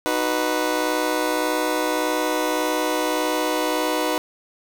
20% pulse chord, B major, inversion first, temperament just, 308.7 / 370.4 / 493.9 Hz, D#4 / F#4 / B4, -14 / +2 / 0 cents, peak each -19 / -22 / -19 dBFS, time 0.06-4.18 s, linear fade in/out 0 ms, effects 7-bit

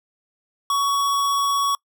square tone, 1121 Hz, C#6, 19 cents sharp, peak -19 dBFS, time 0.7-1.75 s, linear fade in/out 2 ms, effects noise-tail reverb RT60 0.1 s tail -26 dB re dry

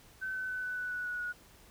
sine tone with pitch steps, 1528 / 1517.4 / 1507 / 1496.6 / 1486.2 / 1476 / 1465.8 / 1455.6 Hz, G6 / F#6 / F#6 / F#6 / F#6 / F#6 / F#6 / F#6, -45 / +43 / +31 / +19 / +7 / -5 / -17 / -29 cents, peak -34 dBFS, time 0.21-1.33 s, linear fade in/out 20 ms, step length 140 ms, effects added 60 Hz sine -66 dBFS peak until 1.7 s + pink hiss -59 dBFS RMS until 1.7 s

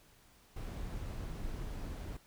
brown noise, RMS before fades -41 dBFS, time 0.56-2.17 s, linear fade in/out 5 ms, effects pink hiss -64 dBFS RMS until 2.26 s

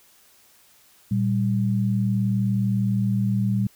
sine tone pair together, 116.54 / 196 Hz, A#2 / G3, 0 / 0 cents, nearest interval major sixth, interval 900 cents, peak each -22 dBFS, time 1.11-3.67 s, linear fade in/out 5 ms, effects white hiss -56 dBFS RMS until 3.75 s

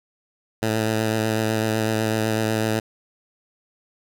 10% pulse tone with vibrato, 110.2 Hz, A2, 3 cents sharp, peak -12 dBFS, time 0.62-2.8 s, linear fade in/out 10 ms, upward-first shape sine, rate 8 Hz, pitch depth 22 cents each way, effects none

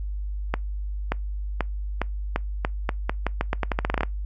accelerating click train, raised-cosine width 0.5 ms, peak -8 dBFS, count 20, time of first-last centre 0.54-4.033 s, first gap 580 ms, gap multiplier 0.84, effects noise-tail reverb RT60 0.2 s tail -25 dB re dry + added 50 Hz sine -27 dBFS peak until 4.25 s

